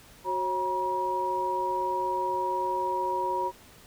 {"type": "tone cluster", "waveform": "sine", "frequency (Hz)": [369.5, 543, 956], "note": ["F#4", "C#5", "A#5"], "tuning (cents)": [-2, -36, 43], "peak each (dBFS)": [-33, -35, -27], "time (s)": [0.24, 3.52], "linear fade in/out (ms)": 50, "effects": ["pink hiss -53 dBFS RMS until 3.86 s"]}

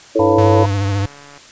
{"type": "chord", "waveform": "sine", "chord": "A major", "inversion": "second", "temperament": "equal", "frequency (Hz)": [329.6, 440, 554.4], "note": ["E4", "A4", "C#5"], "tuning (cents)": [0, 0, 0], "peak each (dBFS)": -16, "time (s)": [0.15, 0.64], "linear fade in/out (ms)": 10}
{"type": "harmonic tone", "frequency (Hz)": 99.4, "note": "G2", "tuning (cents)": 25, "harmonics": [1, 3, 5, 7, 9, 10], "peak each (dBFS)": [-21, -21, -21, -21, -21, -21], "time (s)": [0.19, 0.66], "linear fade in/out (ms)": 5}
{"type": "tone with vibrato", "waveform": "square", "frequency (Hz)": 99.4, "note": "G2", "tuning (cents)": 25, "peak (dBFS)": -16, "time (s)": [0.38, 1.06], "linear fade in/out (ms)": 5, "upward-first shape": "triangle", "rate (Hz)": 14, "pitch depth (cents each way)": 49}
{"type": "click train", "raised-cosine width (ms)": 0.5, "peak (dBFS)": -26, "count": 82, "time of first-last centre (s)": [0.81, 1.376], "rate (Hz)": 143}
{"effects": ["white hiss -41 dBFS RMS until 1.51 s", "resampled to 16000 Hz"]}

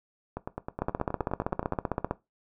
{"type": "two click trains", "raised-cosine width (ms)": 1, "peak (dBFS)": [-13, -19], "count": [21, 14], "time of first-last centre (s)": [[0.82, 2.11], [0.37, 1.734]], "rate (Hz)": [15.5, 9.53], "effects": ["noise-tail reverb RT60 0.2 s tail -17 dB re dry"]}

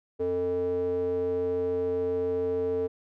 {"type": "tone with band-pass filter", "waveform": "square", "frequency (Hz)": 89.3, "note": "F2", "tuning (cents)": 39, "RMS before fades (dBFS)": -28, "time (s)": [0.19, 2.88], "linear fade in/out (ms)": 20, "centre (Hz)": 430, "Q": 7, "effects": []}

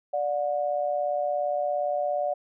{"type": "tone pair together", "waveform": "sine", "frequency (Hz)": [587.3, 724.6], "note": ["D5", "F#5"], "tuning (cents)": [0, -36], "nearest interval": "major third", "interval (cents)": 364, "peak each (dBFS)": [-26, -28], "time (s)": [0.13, 2.34], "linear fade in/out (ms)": 10, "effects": []}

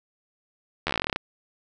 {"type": "slowing click train", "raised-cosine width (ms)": 0.3, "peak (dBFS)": -9, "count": 15, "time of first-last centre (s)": [0.87, 1.161], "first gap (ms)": 12, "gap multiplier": 1.08, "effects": []}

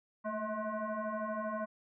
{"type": "tone with frequency modulation", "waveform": "sine", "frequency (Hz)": 207.7, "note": "G#3", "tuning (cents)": 0, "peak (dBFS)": -34, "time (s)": [0.24, 1.66], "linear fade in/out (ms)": 20, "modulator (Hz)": 428, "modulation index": 2.6, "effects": []}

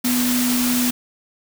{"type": "tone in noise", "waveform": "sine", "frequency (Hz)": 246.9, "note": "B3", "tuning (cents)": 0, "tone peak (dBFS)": -18, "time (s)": [0.04, 0.91], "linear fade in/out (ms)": 10, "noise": "white", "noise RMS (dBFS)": -23, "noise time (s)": [0.04, 0.91], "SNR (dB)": 2, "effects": []}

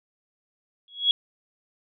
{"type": "tone with exponential growth", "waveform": "sine", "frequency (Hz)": 3335, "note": "G#7", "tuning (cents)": 7, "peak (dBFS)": -13, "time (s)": [0.88, 1.11], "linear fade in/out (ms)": 1, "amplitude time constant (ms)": 48, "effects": []}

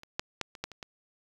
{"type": "clicks", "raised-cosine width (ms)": 0.2, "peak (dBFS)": [-29, -12, -13, -28, -16, -28, -23], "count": 7, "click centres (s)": [0.034, 0.195, 0.413, 0.552, 0.64, 0.717, 0.828], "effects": ["8-bit"]}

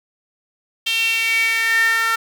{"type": "tone with high-pass filter sweep", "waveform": "sawtooth", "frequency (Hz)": 453.5, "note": "A#4", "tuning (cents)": -48, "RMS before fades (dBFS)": -18, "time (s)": [0.86, 2.16], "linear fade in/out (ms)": 10, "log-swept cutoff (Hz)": [3000, 1500], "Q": 7.8, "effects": []}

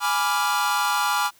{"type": "chord", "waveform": "45% pulse", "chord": "G# diminished seventh", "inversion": "none", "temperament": "equal", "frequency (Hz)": [830.6, 987.8, 1174.7, 1396.9], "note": ["G#5", "B5", "D6", "F6"], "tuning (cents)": [0, 0, 0, 0], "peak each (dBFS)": -26, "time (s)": [0, 1.31], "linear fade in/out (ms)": 50, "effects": ["white hiss -56 dBFS RMS until 1.39 s"]}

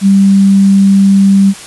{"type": "tone", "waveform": "sine", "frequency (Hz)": 196, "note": "G3", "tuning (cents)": 0, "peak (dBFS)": -3, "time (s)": [0.01, 1.54], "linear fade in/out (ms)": 50, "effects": ["white hiss -29 dBFS RMS until 1.66 s", "resampled to 24000 Hz"]}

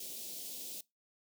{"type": "band-stop noise", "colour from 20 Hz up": "white", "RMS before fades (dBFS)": -44, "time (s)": [0, 0.81], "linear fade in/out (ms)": 5, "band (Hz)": [580, 3100], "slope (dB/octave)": 24, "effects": ["noise-tail reverb RT60 0.2 s tail -22 dB re dry", "high-pass 200 Hz 12 dB/octave"]}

